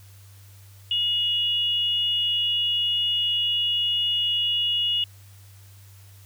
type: tone pair together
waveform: sine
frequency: 2878 / 3423 Hz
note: F#7 / A7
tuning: -49 / -48 cents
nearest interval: minor third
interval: 301 cents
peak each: -21 / -31 dBFS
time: 0.91-5.04 s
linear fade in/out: 2 ms
effects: added 98 Hz sine -46 dBFS peak until 6.25 s + white hiss -55 dBFS RMS until 6.25 s